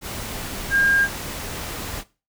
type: tone in noise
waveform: sine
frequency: 1611 Hz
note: G6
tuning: 47 cents sharp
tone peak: -15 dBFS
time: 0.7-1.08 s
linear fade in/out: 50 ms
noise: pink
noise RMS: -31 dBFS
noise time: 0.01-2.04 s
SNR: +13 dB
effects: noise-tail reverb RT60 0.3 s tail -18 dB re dry